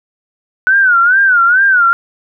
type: tone with vibrato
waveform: sine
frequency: 1480 Hz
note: F#6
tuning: in tune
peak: -6 dBFS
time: 0.67-1.93 s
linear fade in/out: 0 ms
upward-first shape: sine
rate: 2.3 Hz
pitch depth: 140 cents each way
effects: none